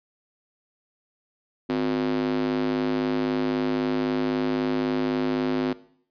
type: tone with high-pass filter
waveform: square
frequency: 51.91 Hz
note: G#1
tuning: in tune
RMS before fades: -25 dBFS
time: 1.69-5.73 s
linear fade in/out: 5 ms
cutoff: 290 Hz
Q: 4.1
effects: noise-tail reverb RT60 0.6 s tail -18 dB re dry + resampled to 11025 Hz